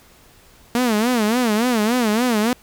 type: tone with vibrato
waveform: sawtooth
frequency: 229.9 Hz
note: A#3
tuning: 24 cents flat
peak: -12 dBFS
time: 0.75-2.53 s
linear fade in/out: 0 ms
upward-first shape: sine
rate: 3.5 Hz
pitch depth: 170 cents each way
effects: pink hiss -50 dBFS RMS until 2.62 s